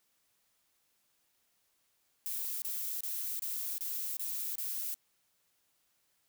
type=noise bursts; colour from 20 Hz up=violet; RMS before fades=-37 dBFS; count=7; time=2.26-4.942 s; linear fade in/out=0 ms; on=360 ms; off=27 ms; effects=white hiss -75 dBFS RMS until 6.28 s